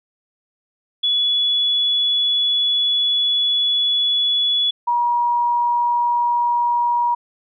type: tone pair in turn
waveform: sine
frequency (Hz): 3408 / 956.3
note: G#7 / A#5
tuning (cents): +44 / +44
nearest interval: octave + minor seventh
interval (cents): 2200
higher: first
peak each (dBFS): -15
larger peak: neither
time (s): 1.03-4.71 / 4.87-7.15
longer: first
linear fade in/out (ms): 10
effects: none